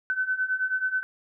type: beating tone pair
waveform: sine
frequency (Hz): 1512 / 1521.3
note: F#6 / F#6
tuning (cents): +37 / +48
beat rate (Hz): 9.3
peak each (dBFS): -29 / -26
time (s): 0.1-1.03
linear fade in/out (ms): 0
effects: none